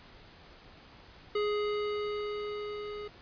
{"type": "tone with level ramp", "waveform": "square", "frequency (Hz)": 416.8, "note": "G#4", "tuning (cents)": 6, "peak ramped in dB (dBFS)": [-28, -39], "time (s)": [1.35, 3.08], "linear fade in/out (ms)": 5, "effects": ["pink hiss -54 dBFS RMS until 3.21 s", "resampled to 11025 Hz"]}